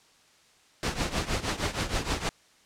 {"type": "noise with tremolo", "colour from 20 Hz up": "pink", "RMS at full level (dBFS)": -26, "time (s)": [0.83, 2.29], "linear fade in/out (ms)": 0, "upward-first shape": "triangle", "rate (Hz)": 6.4, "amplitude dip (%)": 85, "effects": ["white hiss -60 dBFS RMS until 2.65 s", "low-pass 7000 Hz 12 dB/octave"]}